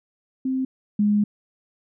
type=tone pair in turn; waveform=sine; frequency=261.6 / 207.6 Hz; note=C4 / G#3; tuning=0 / 0 cents; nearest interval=major third; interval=400 cents; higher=first; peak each=-21 / -16 dBFS; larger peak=second; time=0.45-0.65 / 0.99-1.24 s; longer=second; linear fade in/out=5 ms; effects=none